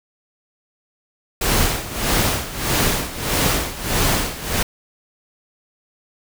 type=noise with tremolo; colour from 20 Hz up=pink; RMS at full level=-17 dBFS; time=1.41-4.63 s; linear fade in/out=5 ms; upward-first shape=sine; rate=1.6 Hz; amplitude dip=80%; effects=none